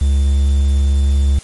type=tone with quantisation; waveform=triangle; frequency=69.3 Hz; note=C#2; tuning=in tune; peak=-8 dBFS; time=0.01-1.39 s; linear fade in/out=5 ms; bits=6; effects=white hiss -39 dBFS RMS until 1.43 s + MP3 48 kbps